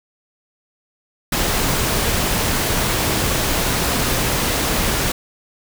pink noise, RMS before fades -19 dBFS, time 1.32-5.12 s, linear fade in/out 5 ms, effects none

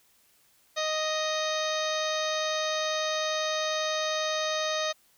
harmonic tone, 622.3 Hz, D#5, in tune, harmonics 1 / 2 / 3 / 4 / 5 / 6 / 7 / 8 / 9 / 10, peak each -30 / -34 / -36 / -40 / -42 / -34 / -41 / -42 / -49 / -39 dBFS, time 0.76-4.93 s, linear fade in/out 20 ms, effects white hiss -64 dBFS RMS until 5.17 s

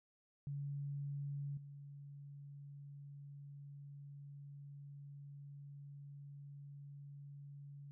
sine tone with level steps, 141.9 Hz, C#3, 41 cents sharp, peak -40 / -50 dBFS, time 0.47-7.91 s, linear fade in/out 0 ms, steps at 1.57 s, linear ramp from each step 5 ms, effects none

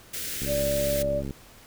white band-stop noise, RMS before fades -33 dBFS, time 0.13-1.03 s, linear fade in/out 10 ms, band 530 to 1400 Hz, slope 48 dB/octave
click train, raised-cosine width 3 ms, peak -21 dBFS, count 62, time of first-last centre 0.42-1.308 s, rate 68.7 Hz
sine tone, 584 Hz, D5, 10 cents flat, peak -24 dBFS, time 0.46-1.23 s, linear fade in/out 50 ms
effects pink hiss -51 dBFS RMS until 1.66 s

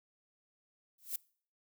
violet noise with exponential growth, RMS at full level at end -32 dBFS, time 0.98-1.16 s, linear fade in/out 5 ms, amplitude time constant 38 ms, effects noise-tail reverb RT60 0.5 s tail -24 dB re dry

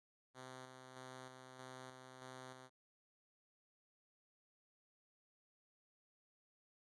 5% pulse tone with tremolo, 129.2 Hz, C3, 21 cents flat, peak -40 dBFS, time 0.34-2.7 s, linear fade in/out 50 ms, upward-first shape square, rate 1.6 Hz, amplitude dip 40%, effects resampled to 24000 Hz

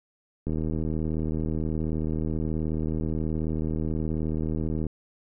click train, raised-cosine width 3 ms, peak -17 dBFS, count 347, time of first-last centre 0.47-4.866 s, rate 78.7 Hz, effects none

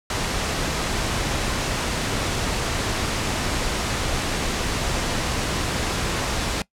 pink noise, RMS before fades -24 dBFS, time 0.1-6.62 s, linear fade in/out 2 ms, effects noise-tail reverb RT60 0.1 s tail -21 dB re dry + low-pass 8000 Hz 12 dB/octave

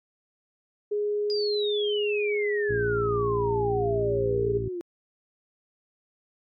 sine tone with pitch glide, 415.3 to 403 Hz, G#4 to G4, 0 to +48 cents, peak -24 dBFS, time 0.91-4.58 s, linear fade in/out 10 ms, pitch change -52 cents, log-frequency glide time 2.33-4.32 s
sine exponential sweep, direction down, 4930 to 340.1 Hz, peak -30 dBFS, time 1.3-4.81 s, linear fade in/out 0 ms
harmonic tone, 57.4 Hz, A#1, 26 cents flat, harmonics 1 / 2 / 3 / 4 / 5 / 6, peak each -37 / -31 / -42 / -43 / -43 / -40 dBFS, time 2.69-4.69 s, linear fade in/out 10 ms
effects AAC 64 kbps

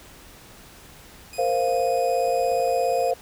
15% pulse tone, 2489 Hz, D#7, in tune, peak -31 dBFS, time 1.33-3.11 s, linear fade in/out 2 ms
sine chord, Bb suspended second, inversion none, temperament equal, 466.2 / 523.3 / 698.5 Hz, Bb4 / C5 / F5, 0 / 0 / 0 cents, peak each -26 / -23 / -23 dBFS, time 1.38-3.14 s, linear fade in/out 10 ms
clicks, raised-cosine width 1 ms, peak -32 dBFS, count 9, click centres 1.409 / 1.682 / 1.725 / 1.796 / 2.281 / 2.517 / 2.598 / 2.678 / 2.782 s
effects pink hiss -47 dBFS RMS until 3.21 s

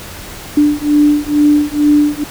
sine beating tone pair, 294.2 / 296.4 Hz, D4 / D4, +3 / +16 cents, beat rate 2.2 Hz, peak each -11 dBFS, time 0.57-2.24 s, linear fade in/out 5 ms, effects pink hiss -30 dBFS RMS until 2.3 s

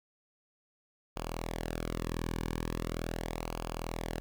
sawtooth tone with flanger, 41.2 Hz, E1, in tune, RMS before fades -37 dBFS, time 1.16-4.2 s, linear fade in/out 0 ms, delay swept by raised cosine 0.52 to 1.52 ms, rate 0.4 Hz, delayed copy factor -0.65, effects 10-bit

